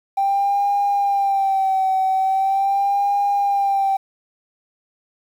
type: tone with vibrato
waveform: triangle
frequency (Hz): 784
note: G5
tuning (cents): 0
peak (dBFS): -12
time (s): 0.17-3.97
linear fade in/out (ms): 10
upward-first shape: sine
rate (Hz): 0.41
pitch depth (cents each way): 51
effects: tanh soft clip ceiling -13 dBFS + 8-bit